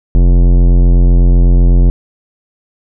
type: tone with tanh clipping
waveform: sine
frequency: 44 Hz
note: F1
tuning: 14 cents sharp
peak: -6 dBFS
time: 0.15-1.9 s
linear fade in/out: 0 ms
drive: 17 dB
effects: none